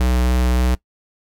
square tone with vibrato, 62.1 Hz, B1, 10 cents sharp, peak -15 dBFS, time 0-0.75 s, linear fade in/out 5 ms, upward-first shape triangle, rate 3.5 Hz, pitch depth 14 cents each way, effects noise-tail reverb RT60 0.1 s tail -21 dB re dry

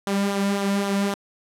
sawtooth tone with flanger, 199.2 Hz, G3, 28 cents sharp, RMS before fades -23 dBFS, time 0.07-1.14 s, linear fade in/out 0 ms, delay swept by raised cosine 0.4 to 2.6 ms, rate 3.8 Hz, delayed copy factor -0.5, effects low-pass 12000 Hz 12 dB/octave

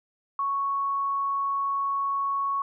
sine tone, 1108.7 Hz, C#6, in tune, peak -24 dBFS, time 0.39-2.62 s, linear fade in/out 2 ms, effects none

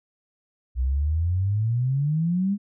sine exponential sweep, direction up, 60.7 to 207.6 Hz, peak -20 dBFS, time 0.75-2.58 s, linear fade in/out 50 ms, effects none

